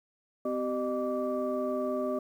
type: tone cluster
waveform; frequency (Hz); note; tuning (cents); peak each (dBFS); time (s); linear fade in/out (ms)
sine; 255.1 / 385.2 / 609 / 1161; C4 / G4 / D#5 / D6; -44 / -30 / -37 / -20; -33 / -34 / -31 / -39; 0.45-2.19; 5
effects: tanh soft clip ceiling -19 dBFS + 10-bit